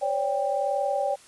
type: tone cluster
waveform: sine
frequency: 532 / 573 / 791 Hz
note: C5 / D5 / G5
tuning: +29 / -43 / +15 cents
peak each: -31 / -26 / -27 dBFS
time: 0.01-1.16 s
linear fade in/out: 20 ms
effects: white hiss -52 dBFS RMS until 1.27 s + resampled to 24000 Hz